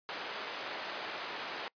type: band-pass noise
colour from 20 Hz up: pink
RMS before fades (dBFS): -41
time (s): 0.09-1.68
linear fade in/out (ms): 0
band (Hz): 540 to 4300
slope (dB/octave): 12
effects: noise-tail reverb RT60 0.1 s tail -25 dB re dry + resampled to 11025 Hz